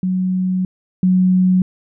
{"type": "tone pair in turn", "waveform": "sine", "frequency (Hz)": [185, 184.33], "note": ["F#3", "F#3"], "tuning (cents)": [0, -6], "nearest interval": "unison", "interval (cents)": 6, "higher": "first", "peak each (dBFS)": [-15, -10], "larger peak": "second", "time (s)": [[0.03, 0.65], [1.03, 1.62]], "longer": "first", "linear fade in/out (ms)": 2, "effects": []}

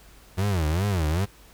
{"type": "tone with vibrato", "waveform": "35% pulse", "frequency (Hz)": 88.3, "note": "F2", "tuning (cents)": 20, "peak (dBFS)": -20, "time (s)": [0.37, 1.26], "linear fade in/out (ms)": 20, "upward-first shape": "sine", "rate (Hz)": 2.5, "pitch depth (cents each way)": 270, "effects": ["added 50 Hz sine -52 dBFS peak until 1.53 s", "pink hiss -53 dBFS RMS until 1.53 s"]}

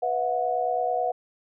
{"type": "chord", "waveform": "sine", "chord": "B suspended fourth", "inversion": "none", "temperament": "equal with one note detuned", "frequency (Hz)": [493.9, 659.3, 728.5], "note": ["B4", "E5", "F#5"], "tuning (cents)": [0, 0, -27], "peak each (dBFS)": [-29, -29, -25], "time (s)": [0.02, 1.12], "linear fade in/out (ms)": 10, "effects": []}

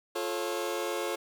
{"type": "chord", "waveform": "sawtooth", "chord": "F augmented", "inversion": "none", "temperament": "just", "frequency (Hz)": [349.2, 436.5, 545.7], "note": ["F4", "A4", "C#5"], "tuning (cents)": [0, -14, -27], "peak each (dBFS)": -31, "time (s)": [0.15, 1.16], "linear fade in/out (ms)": 10, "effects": []}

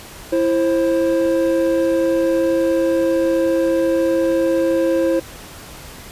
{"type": "tone pair together", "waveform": "triangle", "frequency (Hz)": [332.8, 530], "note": ["E4", "C5"], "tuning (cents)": [17, 22], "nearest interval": "minor sixth", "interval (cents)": 805, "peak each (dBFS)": -15, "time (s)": [0.32, 5.2], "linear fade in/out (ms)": 10, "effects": ["pink hiss -37 dBFS RMS until 6.11 s", "resampled to 32000 Hz"]}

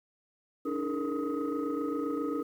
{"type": "tone cluster", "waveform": "sine", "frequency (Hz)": [286.6, 314.1, 421.3, 465.9, 1260], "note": ["D4", "D#4", "G#4", "A#4", "D#6"], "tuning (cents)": [-42, 16, 25, -1, 21], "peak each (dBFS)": [-32, -35, -38, -35, -39], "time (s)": [0.65, 2.43], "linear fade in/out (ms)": 10, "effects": ["tanh soft clip ceiling -23 dBFS", "10-bit"]}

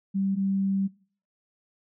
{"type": "tone pair in turn", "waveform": "sine", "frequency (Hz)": [194.7, 194.7], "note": ["G3", "G3"], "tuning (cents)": [-12, -12], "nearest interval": "unison", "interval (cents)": 0, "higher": "neither", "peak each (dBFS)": -23, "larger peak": "neither", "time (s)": [[0.14, 0.36], [0.36, 0.88]], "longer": "second", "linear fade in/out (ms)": 20, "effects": ["noise-tail reverb RT60 0.5 s tail -23 dB re dry"]}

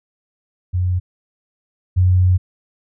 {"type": "tone pair in turn", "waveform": "sine", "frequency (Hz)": [90.5, 91.39], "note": ["F#2", "F#2"], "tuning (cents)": [-38, -21], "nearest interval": "unison", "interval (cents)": 17, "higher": "second", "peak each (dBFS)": [-15, -10], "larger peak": "second", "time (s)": [[0.73, 1], [1.96, 2.38]], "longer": "second", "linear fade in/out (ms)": 20, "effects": []}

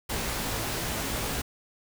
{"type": "noise with comb filter", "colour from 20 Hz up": "pink", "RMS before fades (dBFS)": -31, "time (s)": [0.09, 1.42], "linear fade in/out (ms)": 10, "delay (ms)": 18, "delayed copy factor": 0.5, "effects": []}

